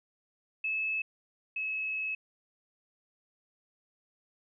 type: tone pair in turn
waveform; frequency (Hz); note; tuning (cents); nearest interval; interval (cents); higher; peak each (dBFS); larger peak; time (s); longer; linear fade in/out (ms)
sine; 2600 / 2581; E7 / E7; -24 / -37; unison; 13; first; -29 / -31; first; 0.64-1.02 / 1.56-2.15; second; 5
effects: none